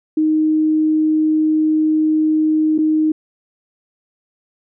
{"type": "tone with dropouts", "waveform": "sine", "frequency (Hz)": 311.1, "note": "D#4", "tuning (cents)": 0, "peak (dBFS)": -12, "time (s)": [0.17, 3.12], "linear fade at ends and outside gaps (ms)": 5, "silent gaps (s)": [2.78, 2.786], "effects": []}